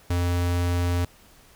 square tone, 87.8 Hz, F2, 10 cents sharp, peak -22 dBFS, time 0.1-1.05 s, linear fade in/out 5 ms, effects pink hiss -54 dBFS RMS until 1.55 s

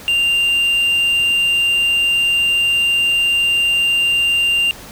triangle tone, 2788 Hz, F7, 4 cents flat, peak -11 dBFS, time 0.08-4.71 s, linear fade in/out 0 ms, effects pink hiss -36 dBFS RMS until 4.91 s

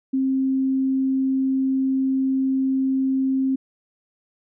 sine tone, 265.5 Hz, C4, 25 cents sharp, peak -18 dBFS, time 0.13-3.56 s, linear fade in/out 10 ms, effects none

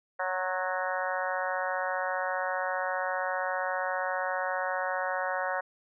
harmonic tone with a mistuned harmonic, 185 Hz, F#3, in tune, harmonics 3 / 4 / 5 / 6 / 7 / 8 / 9 / 10, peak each -34 / -35 / -37 / -37 / -41 / -36 / -39 / -39 dBFS, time 0.19-5.61 s, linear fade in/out 10 ms, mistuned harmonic 6, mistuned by -24 cents, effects none

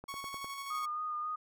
click train, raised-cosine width 1 ms, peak -32 dBFS, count 5, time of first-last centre 0.04-0.444 s, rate 9.89 Hz
sawtooth tone with tremolo, 1108.7 Hz, C#6, in tune, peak -35 dBFS, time 0.08-0.86 s, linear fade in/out 10 ms, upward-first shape square, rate 12 Hz, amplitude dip 30%
sine tone with vibrato, 1227 Hz, D#6, 25 cents flat, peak -34 dBFS, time 0.7-1.36 s, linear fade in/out 10 ms, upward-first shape sine, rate 3.7 Hz, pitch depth 20 cents each way
effects none

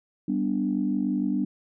sine chord, G major, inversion none, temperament equal, 196 / 246.9 / 293.7 Hz, G3 / B3 / D4, 0 / 0 / 0 cents, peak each -27 / -27 / -27 dBFS, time 0.28-1.45 s, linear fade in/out 5 ms, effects tanh soft clip ceiling -13 dBFS

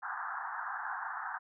white band-pass noise, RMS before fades -39 dBFS, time 0.02-1.39 s, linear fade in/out 20 ms, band 740 to 1700 Hz, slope 96 dB/octave, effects none

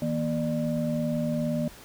sine tone cluster, 159.4 / 236.8 / 597 Hz, D#3 / A#3 / D5, +42 / +27 / +28 cents, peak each -29 / -27 / -31 dBFS, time 0.02-1.68 s, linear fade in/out 2 ms, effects tanh soft clip ceiling -16 dBFS + pink hiss -48 dBFS RMS until 1.84 s

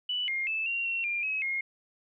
sine tone with pitch steps, 2967 / 2126 / 2627 / 2757 / 2727 / 2394 / 2558 / 2145 Hz, F#7 / C7 / E7 / F7 / F7 / D7 / D#7 / C7, +4 / +27 / -7 / -23 / -42 / +33 / +47 / +42 cents, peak -28 dBFS, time 0.09-1.61 s, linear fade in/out 5 ms, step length 190 ms, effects none

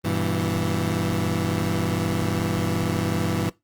20% pulse chord, E minor, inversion first, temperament equal with one note detuned, 98 / 120.72 / 164.81 Hz, G2 / B2 / E3, 0 / -39 / 0 cents, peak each -21 / -24 / -21 dBFS, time 0.04-3.5 s, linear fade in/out 10 ms, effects noise-tail reverb RT60 0.2 s tail -20 dB re dry + Opus 32 kbps

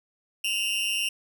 40% pulse tone with amplitude modulation, 2788 Hz, F7, 4 cents flat, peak -20 dBFS, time 0.44-1.09 s, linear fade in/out 5 ms, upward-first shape sine, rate 207 Hz, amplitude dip 85%, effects none

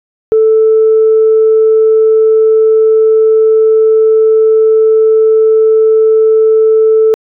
sine tone, 440 Hz, A4, in tune, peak -3 dBFS, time 0.32-7.14 s, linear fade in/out 0 ms, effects tanh soft clip ceiling 0 dBFS

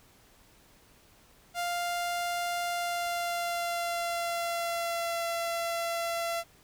sawtooth tone with pitch glide, 698.5 to 677 Hz, F5 to E5, 0 to +46 cents, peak -26 dBFS, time 1.54-6.44 s, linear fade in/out 50 ms, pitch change -54 cents, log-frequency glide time 2.65-5.25 s, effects pink hiss -60 dBFS RMS until 6.63 s

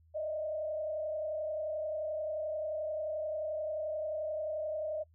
sine tone with frequency modulation, 618 Hz, D#5, 12 cents flat, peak -33 dBFS, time 0.14-5.04 s, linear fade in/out 20 ms, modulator 31.4 Hz, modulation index 0.75, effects noise-tail reverb RT60 0.1 s tail -25 dB re dry + added 81 Hz sine -61 dBFS peak until 5.14 s

